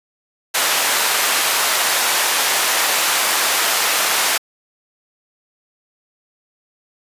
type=high-pass noise; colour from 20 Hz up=pink; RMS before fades=-17 dBFS; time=0.54-4.38 s; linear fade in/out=10 ms; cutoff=840 Hz; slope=12 dB/octave; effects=resampled to 32000 Hz